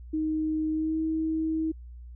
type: tone with pitch glide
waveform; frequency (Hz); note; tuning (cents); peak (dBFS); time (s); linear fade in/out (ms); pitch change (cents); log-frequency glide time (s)
sine; 311.9 to 318.3; D#4 to D#4; +4 to +39; -25; 0.13-1.72; 10; +35; 0.72-0.98
effects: added 60 Hz sine -41 dBFS peak until 2.15 s